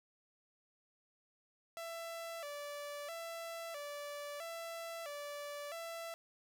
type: tone with vibrato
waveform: sawtooth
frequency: 622.3 Hz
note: D#5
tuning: in tune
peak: -39 dBFS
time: 1.77-6.14 s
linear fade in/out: 0 ms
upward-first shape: square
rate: 0.76 Hz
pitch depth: 120 cents each way
effects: none